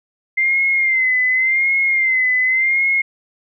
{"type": "tone with vibrato", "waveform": "sine", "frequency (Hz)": 2085, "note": "C7", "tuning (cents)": -7, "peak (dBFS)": -13, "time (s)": [0.37, 3.02], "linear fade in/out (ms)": 10, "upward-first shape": "sine", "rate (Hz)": 0.89, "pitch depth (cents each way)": 64, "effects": []}